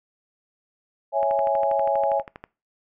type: chord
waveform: sine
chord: C# minor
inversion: none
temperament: equal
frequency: 554.4 / 659.3 / 830.6 Hz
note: C#5 / E5 / G#5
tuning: 0 / 0 / 0 cents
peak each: -23 dBFS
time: 1.12-2.23 s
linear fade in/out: 50 ms
type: click train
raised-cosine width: 0.5 ms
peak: -22 dBFS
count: 16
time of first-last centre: 1.23-2.44 s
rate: 12.4 Hz
effects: noise-tail reverb RT60 0.3 s tail -22 dB re dry